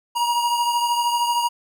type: beating tone pair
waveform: square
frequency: 950 / 963 Hz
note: A#5 / B5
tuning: +33 / -44 cents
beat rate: 13 Hz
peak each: -20 / -28 dBFS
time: 0.15-1.49 s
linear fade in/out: 20 ms
effects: none